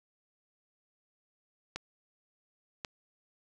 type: clicks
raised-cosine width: 0.2 ms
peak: -19 dBFS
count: 2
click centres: 1.76 / 2.848 s
effects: none